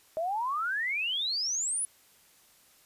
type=exponential sweep; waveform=sine; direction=up; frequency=622.3 to 10410 Hz; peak=-28 dBFS; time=0.17-1.85 s; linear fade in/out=0 ms; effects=white hiss -61 dBFS RMS until 2.85 s + resampled to 32000 Hz